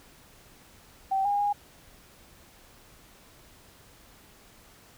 sine tone with pitch steps, 774 / 813 / 819 Hz, G5 / G#5 / G#5, -22 / -37 / -24 cents, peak -23 dBFS, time 1.11-1.53 s, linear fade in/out 10 ms, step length 140 ms, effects pink hiss -55 dBFS RMS until 4.97 s

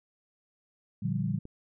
sine chord, G minor seventh, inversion first, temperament equal, 116.54 / 146.83 / 174.61 / 196 Hz, Bb2 / D3 / F3 / G3, 0 / 0 / 0 / 0 cents, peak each -33 dBFS, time 1.02-1.39 s, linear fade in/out 10 ms
click, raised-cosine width 3 ms, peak -31 dBFS, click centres 1.454 s
effects none

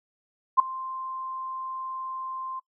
sine tone with ADSR envelope, 1046.5 Hz, C6, in tune, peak -11 dBFS, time 0.57-2.6 s, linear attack 25 ms, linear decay 7 ms, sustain -21 dB, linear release 14 ms, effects noise-tail reverb RT60 0.1 s tail -21 dB re dry

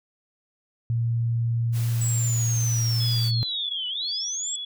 sine tone, 116.54 Hz, A#2, in tune, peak -21 dBFS, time 0.9-3.43 s, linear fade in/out 0 ms
white noise, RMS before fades -39 dBFS, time 1.72-3.32 s, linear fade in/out 50 ms
sine linear two-way sweep, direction down then up, 7850 to 2918 to 7850 Hz, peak -27 dBFS, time 2.01-4.56 s, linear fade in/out 5 ms, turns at 3.88 s
sine tone with tremolo, 3388 Hz, G#7, 34 cents sharp, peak -30 dBFS, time 3-4.65 s, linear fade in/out 5 ms, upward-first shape sine, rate 2 Hz, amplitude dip 65%
effects none

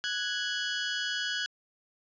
20% pulse tone pair together, 1480 / 1659.9 Hz, F#6 / G#6, 0 / -1 cents, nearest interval major second, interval 199 cents, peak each -28 dBFS, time 0.04-1.46 s, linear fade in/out 0 ms, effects resampled to 16000 Hz

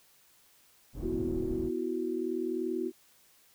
pink low-pass noise, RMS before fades -38 dBFS, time 0.93-1.71 s, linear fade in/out 50 ms, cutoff 310 Hz, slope 12 dB/octave
sine chord, B suspended fourth, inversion none, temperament equal, 246.9 / 329.6 / 370 Hz, B3 / E4 / F#4, 0 / 0 / 0 cents, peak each -37 / -34 / -33 dBFS, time 1.01-2.92 s, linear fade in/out 50 ms
effects white hiss -63 dBFS RMS until 3.54 s

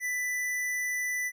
triangle tone with hard clipping, 1987 Hz, B6, 10 cents sharp, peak -30 dBFS, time 0-1.32 s, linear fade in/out 50 ms, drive 18 dB, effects none

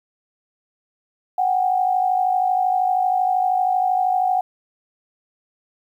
sine tone pair together, 740 / 792.8 Hz, F#5 / G5, 0 / +19 cents, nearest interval minor second, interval 119 cents, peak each -17 / -23 dBFS, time 1.38-4.41 s, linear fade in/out 5 ms, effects 9-bit

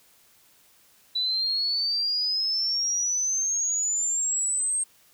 sine exponential sweep, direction up, 3951 to 8500 Hz, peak -23 dBFS, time 1.15-4.84 s, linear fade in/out 10 ms, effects white hiss -59 dBFS RMS until 5.13 s

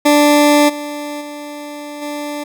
20% pulse tone with level steps, 293.7 Hz, D4, in tune, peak -3 / -18 / -22 / -17 dBFS, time 0.05-2.44 s, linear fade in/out 10 ms, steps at 0.68 / 1.2 / 2.01 s, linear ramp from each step 20 ms, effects none

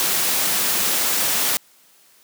white noise, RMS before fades -20 dBFS, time 0-1.57 s, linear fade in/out 0 ms, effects white hiss -54 dBFS RMS until 2.23 s + high-pass 150 Hz 12 dB/octave

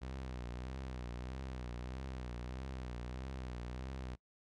sawtooth tone with vibrato, 63 Hz, B1, 35 cents sharp, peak -38 dBFS, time 0.01-4.16 s, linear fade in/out 20 ms, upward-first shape triangle, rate 1.6 Hz, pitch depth 100 cents each way, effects noise-tail reverb RT60 0.1 s tail -23 dB re dry + low-pass 6000 Hz 12 dB/octave

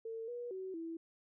sine tone with pitch steps, 451.1 / 482.5 / 377.1 / 329.3 Hz, A4 / B4 / F#4 / E4, +43 / -40 / +33 / -2 cents, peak -40 dBFS, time 0.05-0.97 s, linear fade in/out 5 ms, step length 230 ms, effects none

